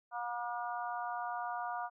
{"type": "harmonic tone", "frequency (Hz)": 239.5, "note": "A#3", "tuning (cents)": 47, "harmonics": [3, 4, 5, 6], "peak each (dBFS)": [-39, -41, -43, -45], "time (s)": [0.11, 1.9], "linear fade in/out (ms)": 50, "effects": []}